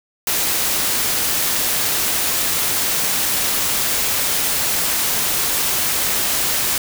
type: noise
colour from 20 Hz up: white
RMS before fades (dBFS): -19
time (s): 0.27-6.78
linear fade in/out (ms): 2
effects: none